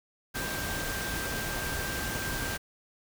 sine tone in noise, 1578 Hz, G6, 11 cents sharp, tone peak -37 dBFS, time 0.34-2.58 s, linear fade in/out 20 ms, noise pink, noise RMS -34 dBFS, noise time 0.34-2.58 s, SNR -6 dB, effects none

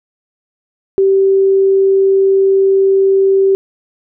sine tone, 388 Hz, G4, 18 cents flat, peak -7 dBFS, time 0.98-3.55 s, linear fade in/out 0 ms, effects none

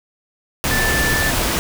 sine tone in noise, 1760 Hz, A6, in tune, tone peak -19 dBFS, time 0.71-1.3 s, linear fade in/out 0 ms, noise pink, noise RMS -19 dBFS, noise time 0.64-1.59 s, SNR -3 dB, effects none

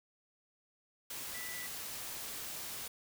sine tone in noise, 1975.5 Hz, B6, in tune, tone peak -45 dBFS, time 1.34-1.67 s, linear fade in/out 5 ms, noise white, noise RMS -43 dBFS, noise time 1.1-2.88 s, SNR -5 dB, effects none

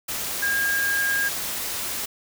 sine tone in noise, 1621 Hz, G#6, 42 cents flat, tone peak -21 dBFS, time 0.42-1.29 s, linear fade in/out 10 ms, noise white, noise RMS -29 dBFS, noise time 0.08-2.06 s, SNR +5 dB, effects none

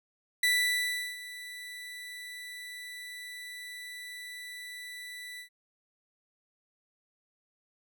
30% pulse tone with ADSR envelope, 1975.5 Hz, B6, in tune, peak -20 dBFS, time 0.43-5.49 s, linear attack 4 ms, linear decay 730 ms, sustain -18 dB, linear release 96 ms, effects none

